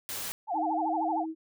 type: noise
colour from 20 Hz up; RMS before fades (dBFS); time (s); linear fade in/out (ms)
white; -36; 0.09-0.32; 0
type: tone with vibrato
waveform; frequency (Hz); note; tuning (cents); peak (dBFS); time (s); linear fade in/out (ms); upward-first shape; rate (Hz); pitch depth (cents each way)
sine; 784; G5; 0; -27; 0.47-1.26; 50; sine; 13; 220
type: tone with pitch glide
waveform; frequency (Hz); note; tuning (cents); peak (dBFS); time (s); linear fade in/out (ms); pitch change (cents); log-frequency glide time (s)
sine; 315 to 320.3; D#4 to E4; +21 to -50; -32; 0.53-1.35; 50; +29; 0.64-1
effects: none